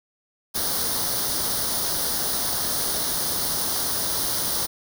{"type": "noise with comb filter", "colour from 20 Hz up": "white", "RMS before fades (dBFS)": -25, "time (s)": [0.54, 4.67], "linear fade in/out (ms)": 20, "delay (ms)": 0.2, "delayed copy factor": 0.75, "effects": []}